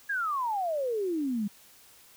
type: exponential sweep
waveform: sine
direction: down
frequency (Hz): 1684 to 196.2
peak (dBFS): -27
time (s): 0.09-1.48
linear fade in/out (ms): 10
effects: white hiss -56 dBFS RMS until 2.16 s